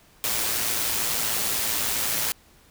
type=noise with amplitude modulation; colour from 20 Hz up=white; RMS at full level=-24 dBFS; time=0.24-2.32 s; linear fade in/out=0 ms; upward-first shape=sine; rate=113 Hz; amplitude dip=35%; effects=pink hiss -56 dBFS RMS until 2.7 s